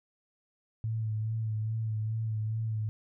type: tone with vibrato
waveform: sine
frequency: 110 Hz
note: A2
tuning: in tune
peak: -29 dBFS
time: 0.84-2.89 s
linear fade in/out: 0 ms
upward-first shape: sine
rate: 2.4 Hz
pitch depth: 33 cents each way
effects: none